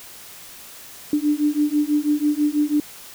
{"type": "beating tone pair", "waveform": "sine", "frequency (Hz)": [293.7, 299.8], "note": ["D4", "D4"], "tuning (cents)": [0, 36], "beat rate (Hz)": 6.1, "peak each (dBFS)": -20, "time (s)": [1.13, 2.8], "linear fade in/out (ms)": 2, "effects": ["white hiss -41 dBFS RMS until 3.14 s"]}